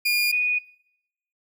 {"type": "tone pair in turn", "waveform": ["30% pulse", "sine"], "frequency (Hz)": [2423, 2471], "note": ["D#7", "D#7"], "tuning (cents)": [-47, -13], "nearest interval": "unison", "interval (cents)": 34, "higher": "second", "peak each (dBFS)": [-17, -19], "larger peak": "first", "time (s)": [[0.05, 0.32], [0.32, 0.59]], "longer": "neither", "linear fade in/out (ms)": 10, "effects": ["noise-tail reverb RT60 0.8 s tail -23 dB re dry"]}